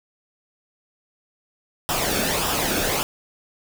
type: noise with flanger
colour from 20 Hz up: pink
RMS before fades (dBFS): -23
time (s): 1.89-3.03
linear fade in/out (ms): 0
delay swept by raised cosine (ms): 0.46 to 1.02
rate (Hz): 1.7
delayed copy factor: -0.6
effects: none